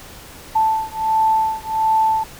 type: beating tone pair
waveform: sine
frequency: 880 / 881.4 Hz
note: A5 / A5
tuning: 0 / +3 cents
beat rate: 1.4 Hz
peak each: -18 dBFS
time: 0.55-2.24 s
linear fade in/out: 10 ms
effects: pink hiss -39 dBFS RMS until 2.39 s